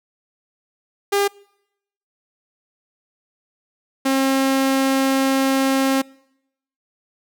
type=tone pair in turn; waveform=sawtooth; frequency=402.2 / 268.4 Hz; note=G4 / C4; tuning=+44 / +44 cents; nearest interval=perfect fifth; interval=700 cents; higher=first; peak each=-12 dBFS; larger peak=neither; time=1.12-1.28 / 4.05-6.02 s; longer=second; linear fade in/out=10 ms; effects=noise-tail reverb RT60 0.8 s tail -25 dB re dry